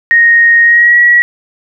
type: tone with pitch glide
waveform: sine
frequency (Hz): 1864.7 to 1922.7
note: A#6 to B6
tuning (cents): 0 to -47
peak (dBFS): -3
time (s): 0.11-1.22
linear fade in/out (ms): 0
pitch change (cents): +53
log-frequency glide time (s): 0.63-0.98
effects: none